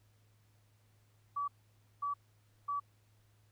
sine tone bursts, 1146 Hz, D6, 43 cents flat, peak -33 dBFS, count 3, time 1.36-2.8 s, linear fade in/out 10 ms, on 120 ms, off 540 ms, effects added 105 Hz sine -66 dBFS peak until 3.51 s + pink hiss -74 dBFS RMS until 3.51 s

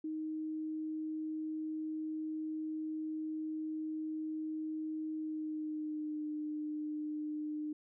sine tone with pitch glide, 312.4 to 302.8 Hz, D#4 to D#4, +7 to -47 cents, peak -36 dBFS, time 0.04-7.73 s, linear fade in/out 5 ms, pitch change -54 cents, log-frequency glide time 5.16-6.25 s, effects none

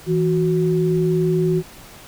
sine tone pair together, 163.49 / 368.3 Hz, E3 / F#4, -14 / -8 cents, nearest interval octave + major second, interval 1406 cents, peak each -18 dBFS, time 0.06-1.63 s, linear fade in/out 50 ms, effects pink hiss -42 dBFS RMS until 2.07 s

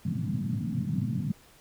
pink band-pass noise, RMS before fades -30 dBFS, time 0.05-1.32 s, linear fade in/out 5 ms, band 110 to 240 Hz, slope 48 dB/octave, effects pink hiss -57 dBFS RMS until 1.6 s

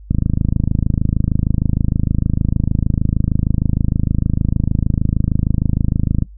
click train, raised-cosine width 5 ms, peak -3 dBFS, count 163, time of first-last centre 0.11-6.223 s, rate 26.5 Hz, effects noise-tail reverb RT60 0.1 s tail -17 dB re dry + added 50 Hz sine -35 dBFS peak until 6.37 s

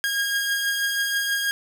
sawtooth beating tone pair, 1623 / 1629.2 Hz, G#6 / G#6, -40 / -34 cents, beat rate 6.2 Hz, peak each -28 / -19 dBFS, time 0.04-1.51 s, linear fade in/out 0 ms, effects 9-bit

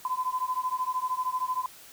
sine beating tone pair, 1010 / 1023 Hz, B5 / C6, +39 / -39 cents, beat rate 13 Hz, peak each -30 / -30 dBFS, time 0.05-1.66 s, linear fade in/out 2 ms, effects white hiss -50 dBFS RMS until 1.92 s

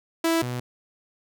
sawtooth tone pair in turn, 329.6 / 123.46 Hz, E4 / B2, 0 / 0 cents, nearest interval octave + perfect fourth, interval 1700 cents, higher first, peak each -16 / -24 dBFS, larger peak first, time 0.24-0.42 / 0.42-0.6 s, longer neither, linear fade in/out 5 ms, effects none

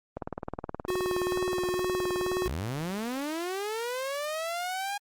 click train, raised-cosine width 1 ms, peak -19 dBFS, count 44, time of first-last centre 0.17-2.421 s, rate 19.1 Hz
square tone with vibrato, 364.6 Hz, F#4, 25 cents flat, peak -28 dBFS, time 0.88-2.48 s, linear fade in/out 5 ms, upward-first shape sine, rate 2.2 Hz, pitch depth 12 cents each way
sawtooth linear sweep, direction up, 47.96 to 820 Hz, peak -27 dBFS, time 2.45-4.98 s, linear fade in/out 10 ms
effects Opus 32 kbps

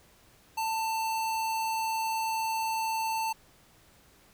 square tone, 891 Hz, A5, 22 cents sharp, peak -29 dBFS, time 0.57-3.33 s, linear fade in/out 10 ms, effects pink hiss -60 dBFS RMS until 4.33 s

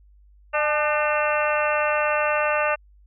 harmonic tone with a mistuned harmonic, 300.7 Hz, D4, 41 cents sharp, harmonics 2 / 3 / 4 / 5 / 6 / 7 / 8 / 9, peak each -23 / -29 / -26 / -28 / -31 / -34 / -35 / -28 dBFS, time 0.53-2.76 s, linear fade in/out 20 ms, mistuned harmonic 3, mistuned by -61 cents, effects added 50 Hz sine -50 dBFS peak until 3.06 s

